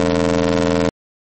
20% pulse ring-modulated tone, 83.5 Hz, E2, 23 cents sharp, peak -6 dBFS, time 0-0.89 s, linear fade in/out 0 ms, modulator 365 Hz, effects MP3 32 kbps

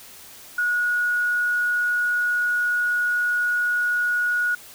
sine tone, 1454 Hz, F#6, 31 cents flat, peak -19 dBFS, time 0.58-4.55 s, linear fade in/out 5 ms, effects white hiss -44 dBFS RMS until 4.74 s

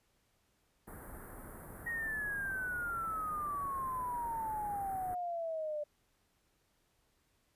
pink band-stop noise, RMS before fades -49 dBFS, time 0.87-5.15 s, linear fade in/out 10 ms, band 1800 to 9500 Hz, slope 48 dB/octave
sine exponential sweep, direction down, 1891 to 589 Hz, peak -35 dBFS, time 1.86-5.84 s, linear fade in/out 10 ms
effects pink hiss -75 dBFS RMS until 7.55 s + resampled to 32000 Hz

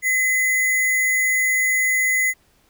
sine tone with sample-and-hold, 2029 Hz, B6, 46 cents sharp, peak -16 dBFS, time 0.02-2.34 s, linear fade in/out 50 ms, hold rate 8820 Hz, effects pink hiss -60 dBFS RMS until 2.69 s

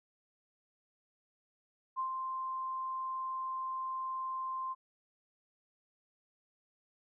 sine tone with ADSR envelope, 1046.5 Hz, C6, in tune, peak -31 dBFS, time 1.96-4.75 s, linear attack 32 ms, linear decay 100 ms, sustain -4 dB, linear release 31 ms, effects none

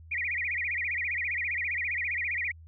sine tone with vibrato, 2149 Hz, C7, 46 cents sharp, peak -28 dBFS, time 0.11-2.52 s, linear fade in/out 10 ms, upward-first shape sine, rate 15 Hz, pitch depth 240 cents each way, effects added 81 Hz sine -47 dBFS peak until 2.67 s

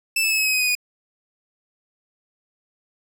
sawtooth tone with pitch steps, 2643 / 2617 / 2592 / 2566 / 2541 / 2516 / 2492 / 2467 Hz, E7 / E7 / E7 / E7 / D#7 / D#7 / D#7 / D#7, +4 / -13 / -30 / -47 / +36 / +19 / +2 / -15 cents, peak -15 dBFS, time 0.16-0.752 s, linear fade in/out 5 ms, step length 74 ms, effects none

